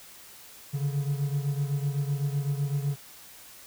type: beating tone pair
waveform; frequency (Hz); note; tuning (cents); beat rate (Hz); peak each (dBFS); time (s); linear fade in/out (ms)
triangle; 140 / 147.9; C#3 / D3; +18 / +13; 7.9; -25 / -30; 0.73-2.96; 20
effects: white hiss -49 dBFS RMS until 3.66 s